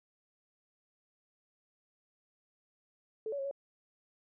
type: tone with pitch steps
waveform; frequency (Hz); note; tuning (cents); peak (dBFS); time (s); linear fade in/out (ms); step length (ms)
sine; 438.4 / 566 / 546 / 558; A4 / C#5 / C#5 / C#5; -6 / +36 / -26 / +11; -34; 3.26-3.512; 2; 63
effects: none